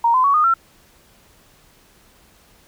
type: tone with pitch steps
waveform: sine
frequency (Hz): 932.3 / 1022.6 / 1121.6 / 1230.2 / 1349.3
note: A#5 / C6 / C#6 / D#6 / E6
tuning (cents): 0 / -40 / +20 / -20 / +40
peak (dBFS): -12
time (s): 0.04-0.54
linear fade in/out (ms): 5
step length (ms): 100
effects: pink hiss -53 dBFS RMS until 2.67 s